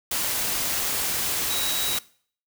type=tone in noise; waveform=sine; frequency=3856 Hz; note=B7; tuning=42 cents flat; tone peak=-29 dBFS; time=1.5-1.98 s; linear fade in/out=5 ms; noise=white; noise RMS=-26 dBFS; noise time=0.11-1.99 s; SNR=-6 dB; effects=noise-tail reverb RT60 0.5 s tail -21 dB re dry